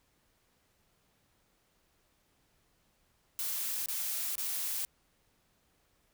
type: noise bursts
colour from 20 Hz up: blue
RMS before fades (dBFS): -35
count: 3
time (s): 3.39-4.85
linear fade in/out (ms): 0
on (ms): 470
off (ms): 25
effects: pink hiss -72 dBFS RMS until 6.13 s